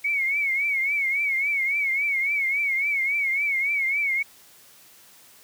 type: tone with vibrato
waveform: sine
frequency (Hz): 2217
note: C#7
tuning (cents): 0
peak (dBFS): -21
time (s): 0.04-4.23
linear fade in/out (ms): 10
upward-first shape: triangle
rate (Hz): 3.6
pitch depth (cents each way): 110
effects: white hiss -52 dBFS RMS until 5.43 s + high-pass 80 Hz 12 dB/octave